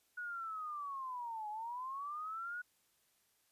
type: linear two-way sweep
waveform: sine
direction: down then up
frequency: 1471 to 832 to 1471 Hz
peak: -40 dBFS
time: 0.17-2.62 s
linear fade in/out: 10 ms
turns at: 1.49 s
effects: white hiss -75 dBFS RMS until 3.51 s + resampled to 32000 Hz